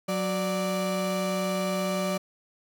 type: tone pair together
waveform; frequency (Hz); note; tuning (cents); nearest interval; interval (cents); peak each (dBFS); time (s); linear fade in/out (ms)
35% pulse; 184.62 / 587.3; F#3 / D5; -4 / 0; octave + minor sixth; 2004; -27 / -27; 0.08-2.18; 10
effects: none